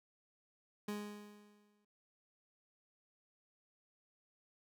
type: tone with exponential decay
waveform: 30% pulse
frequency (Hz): 207.5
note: G#3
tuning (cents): -1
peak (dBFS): -35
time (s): 0.88-1.85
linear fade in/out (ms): 5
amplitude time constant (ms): 210
effects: noise-tail reverb RT60 0.1 s tail -26 dB re dry